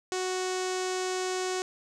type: tone with low-pass filter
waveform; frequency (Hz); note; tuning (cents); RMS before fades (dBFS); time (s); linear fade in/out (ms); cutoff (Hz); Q
sawtooth; 370; F#4; 0; -31; 0.12-1.62; 0; 7000; 2.6
effects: none